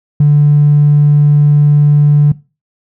triangle tone with tanh clipping, 146.83 Hz, D3, in tune, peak -3 dBFS, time 0.2-2.32 s, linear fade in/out 5 ms, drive 1 dB, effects noise-tail reverb RT60 0.3 s tail -20 dB re dry

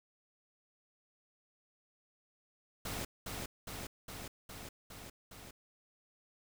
pink noise with echo, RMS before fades -40 dBFS, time 2.85-3.05 s, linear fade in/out 5 ms, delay 410 ms, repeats 6, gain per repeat -2 dB, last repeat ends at 5.51 s, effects none

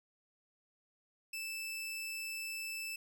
sawtooth tone, 2637 Hz, E7, in tune, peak -36 dBFS, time 1.33-2.96 s, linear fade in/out 5 ms, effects none

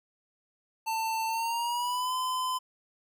square tone with pitch glide, 893 to 1019.9 Hz, A5 to C6, +25 to -45 cents, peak -29 dBFS, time 0.86-2.59 s, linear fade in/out 20 ms, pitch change +230 cents, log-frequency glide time 1.27-2.14 s, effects none

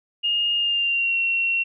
sine tone with pitch glide, 2841 to 2730 Hz, F7 to F7, +29 to -40 cents, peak -19 dBFS, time 0.23-1.64 s, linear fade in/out 20 ms, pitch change -69 cents, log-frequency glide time 0.55-1.18 s, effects none

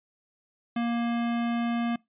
square tone, 235.1 Hz, A#3, 15 cents sharp, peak -26 dBFS, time 0.76-1.96 s, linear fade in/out 5 ms, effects noise-tail reverb RT60 0.2 s tail -24 dB re dry + resampled to 8000 Hz

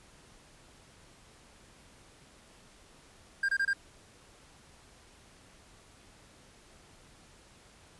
triangle tone bursts, 1600 Hz, G6, 35 cents sharp, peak -24 dBFS, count 4, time 3.43-3.733 s, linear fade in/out 5 ms, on 57 ms, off 25 ms, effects pink hiss -58 dBFS RMS until 7.99 s + resampled to 24000 Hz

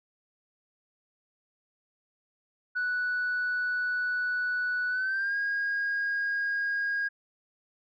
sine tone with pitch glide, 1480 to 1632.7 Hz, F#6 to G#6, 0 to -30 cents, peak -25 dBFS, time 2.75-7.09 s, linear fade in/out 20 ms, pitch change +170 cents, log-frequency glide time 4.89-5.36 s, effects tanh soft clip ceiling -24 dBFS

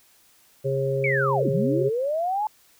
harmonic tone, 135.5 Hz, C#3, 39 cents flat, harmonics 1 / 3 / 4, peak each -26 / -26 / -26 dBFS, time 0.64-1.9 s, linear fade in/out 20 ms
sine linear two-way sweep, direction down then up, 2326 to 125.7 to 873 Hz, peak -22 dBFS, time 1.04-2.47 s, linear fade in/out 2 ms, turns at 1.5 s
effects white hiss -58 dBFS RMS until 2.79 s

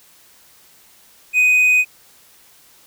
triangle tone, 2497 Hz, D#7, 6 cents sharp, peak -9 dBFS, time 1.33-1.85 s, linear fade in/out 50 ms, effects white hiss -50 dBFS RMS until 2.86 s

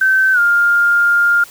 sine tone with pitch glide, 1542 to 1405.9 Hz, G6 to F6, -29 to +11 cents, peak -9 dBFS, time 0.01-1.44 s, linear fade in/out 5 ms, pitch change -160 cents, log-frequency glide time 0.33-0.39 s, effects white hiss -39 dBFS RMS until 1.5 s

